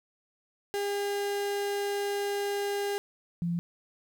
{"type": "tone pair in turn", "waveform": ["35% pulse", "sine"], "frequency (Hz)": [404.1, 171.48], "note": ["G#4", "F3"], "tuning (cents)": [-47, -31], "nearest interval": "octave + minor third", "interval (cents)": 1484, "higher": "first", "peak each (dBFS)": -27, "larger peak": "neither", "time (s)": [[0.74, 2.98], [3.42, 3.59]], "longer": "first", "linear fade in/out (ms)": 0, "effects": ["11-bit"]}